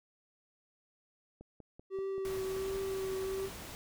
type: click train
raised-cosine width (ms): 2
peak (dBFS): -37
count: 8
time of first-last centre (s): 1.41-2.759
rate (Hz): 5.19
type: tone with vibrato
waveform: triangle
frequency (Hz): 384.3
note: G4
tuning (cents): -34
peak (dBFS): -32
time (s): 1.9-3.5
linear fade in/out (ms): 50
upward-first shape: triangle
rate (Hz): 1.4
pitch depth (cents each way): 20
type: noise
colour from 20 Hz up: pink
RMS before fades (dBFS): -46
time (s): 2.25-3.75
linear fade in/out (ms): 0
effects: none